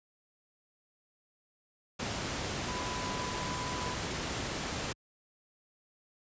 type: tone in noise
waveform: sine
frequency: 996 Hz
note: B5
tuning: 14 cents sharp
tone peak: -39 dBFS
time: 2.68-3.95 s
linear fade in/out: 10 ms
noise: pink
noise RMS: -35 dBFS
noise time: 1.99-4.93 s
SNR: -7 dB
effects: high-pass 60 Hz 12 dB/octave + resampled to 16000 Hz